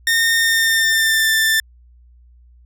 sawtooth tone with pitch glide, 1830 to 1775.9 Hz, A#6 to A6, -32 to +16 cents, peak -10 dBFS, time 0.07-1.6 s, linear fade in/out 2 ms, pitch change -52 cents, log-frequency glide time 0.37-1.29 s, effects added 60 Hz sine -45 dBFS peak until 2.65 s

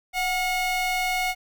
40% pulse ring-modulated tone, 720 Hz, F#5, 47 cents flat, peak -19 dBFS, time 0.13-1.35 s, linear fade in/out 50 ms, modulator 1460 Hz, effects none

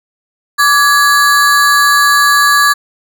square ring-modulated tone, 1421 Hz, F6, 30 cents sharp, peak -4 dBFS, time 0.58-2.74 s, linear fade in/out 20 ms, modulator 256 Hz, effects none

